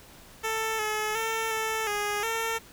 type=tone with pitch steps; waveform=10% pulse; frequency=443.1 / 428.3 / 448.2 / 441.6 / 413.3 / 452.6 Hz; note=A4 / A4 / A4 / A4 / G#4 / A4; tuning=+12 / -47 / +32 / +6 / -8 / +49 cents; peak=-19 dBFS; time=0.43-2.59 s; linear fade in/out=20 ms; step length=360 ms; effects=pink hiss -51 dBFS RMS until 2.72 s